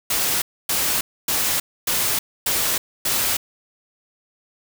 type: noise bursts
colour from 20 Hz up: white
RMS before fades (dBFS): -21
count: 6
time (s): 0.1-3.37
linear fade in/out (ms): 5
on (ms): 320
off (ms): 270
effects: none